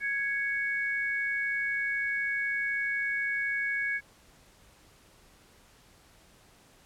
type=tone pair together; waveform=sine; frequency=1661.2 / 2222 Hz; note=G#6 / C#7; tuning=0 / +4 cents; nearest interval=perfect fourth; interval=504 cents; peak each=-30 / -31 dBFS; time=0-4.01 s; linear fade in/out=50 ms; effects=pink hiss -59 dBFS RMS until 6.85 s + low-pass 12000 Hz 12 dB/octave